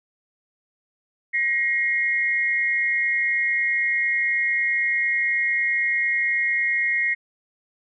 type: tone pair together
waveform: sine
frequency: 1893 / 2142 Hz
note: A#6 / C7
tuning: +26 / +40 cents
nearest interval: major second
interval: 214 cents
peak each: -22 / -22 dBFS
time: 1.33-7.15 s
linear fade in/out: 20 ms
effects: none